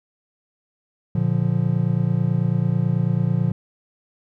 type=chord; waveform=triangle; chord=Bb major; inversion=none; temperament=just; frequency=116.54 / 145.68 / 174.81 Hz; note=Bb2 / D3 / F3; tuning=0 / -14 / +2 cents; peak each=-20 dBFS; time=1.15-3.52 s; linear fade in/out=5 ms; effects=none